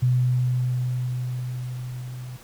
sine tone with level ramp, 125.3 Hz, B2, 25 cents sharp, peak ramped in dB -16 to -33 dBFS, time 0.02-2.37 s, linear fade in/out 10 ms, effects pink hiss -48 dBFS RMS until 2.43 s

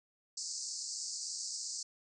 pink band-pass noise, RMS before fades -41 dBFS, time 0.37-1.83 s, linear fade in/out 5 ms, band 4500 to 8200 Hz, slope 96 dB/octave, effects none

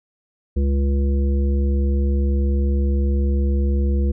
harmonic tone, 69.3 Hz, C#2, in tune, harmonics 1 / 3 / 5 / 7, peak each -16 / -26 / -30 / -33 dBFS, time 0.56-4.12 s, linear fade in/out 10 ms, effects none

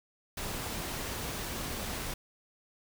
pink noise, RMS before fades -37 dBFS, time 0.37-2.14 s, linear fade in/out 5 ms, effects none

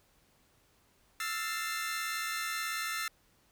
sawtooth chord, F major seventh, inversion third, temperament equal with one note detuned, 1318.5 / 1396.9 / 1777.4 / 2093 Hz, E6 / F6 / A6 / C7, 0 / 0 / +17 / 0 cents, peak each -34 / -40 / -35 / -36 dBFS, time 1.2-3.08 s, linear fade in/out 2 ms, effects pink hiss -68 dBFS RMS until 3.51 s

